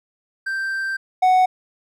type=tone pair in turn; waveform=triangle; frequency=1568 / 741.4 Hz; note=G6 / F#5; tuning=0 / +3 cents; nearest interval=octave + minor second; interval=1297 cents; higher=first; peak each=-20 / -10 dBFS; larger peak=second; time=0.46-0.97 / 1.22-1.46 s; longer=first; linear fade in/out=10 ms; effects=none